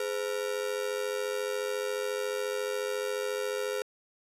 45% pulse ring-modulated tone, 466.2 Hz, A#4, in tune, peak -27 dBFS, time 0-3.82 s, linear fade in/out 0 ms, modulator 47.1 Hz, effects resampled to 32000 Hz

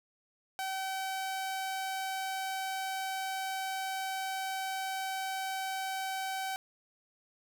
sawtooth tone, 766 Hz, G5, 40 cents flat, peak -30 dBFS, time 0.59-6.56 s, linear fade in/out 0 ms, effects 11-bit

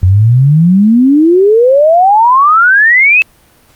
sine exponential sweep, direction up, 88.2 to 2637 Hz, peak -3 dBFS, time 0.03-3.22 s, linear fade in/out 0 ms, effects pink hiss -46 dBFS RMS until 3.75 s + Opus 48 kbps

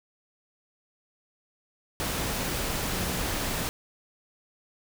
sine tone in noise, 181.6 Hz, F#3, 32 cents flat, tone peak -37 dBFS, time 2.9-3.21 s, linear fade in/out 0 ms, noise pink, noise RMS -30 dBFS, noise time 2-3.69 s, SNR -10 dB, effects none

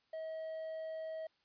triangle tone with quantisation, 639 Hz, D#5, 46 cents sharp, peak -38 dBFS, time 0.13-1.27 s, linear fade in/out 5 ms, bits 11, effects white hiss -75 dBFS RMS until 1.44 s + resampled to 11025 Hz

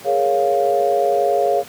sine chord, Bb minor seventh, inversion third, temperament equal, 415.3 / 466.2 / 554.4 / 698.5 Hz, Ab4 / Bb4 / Db5 / F5, 0 / 0 / 0 / 0 cents, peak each -20 / -24 / -19 / -18 dBFS, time 0.04-1.64 s, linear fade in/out 50 ms, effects pink hiss -39 dBFS RMS until 1.68 s + high-pass 150 Hz 12 dB/octave

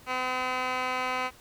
15% pulse tone with band-pass filter, 254.8 Hz, C4, 46 cents flat, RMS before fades -30 dBFS, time 0.06-1.31 s, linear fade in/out 50 ms, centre 1700 Hz, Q 1.9, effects pink hiss -54 dBFS RMS until 1.4 s

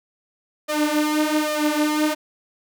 sawtooth tone with flanger, 302.9 Hz, D#4, 46 cents flat, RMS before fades -21 dBFS, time 0.68-2.15 s, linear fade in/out 20 ms, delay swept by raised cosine 1.6 to 7.6 ms, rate 1.2 Hz, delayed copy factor +0.75, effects none

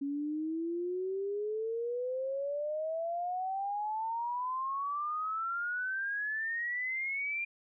sine exponential sweep, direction up, 277.2 to 2400 Hz, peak -32 dBFS, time 0.01-7.45 s, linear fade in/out 10 ms, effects none

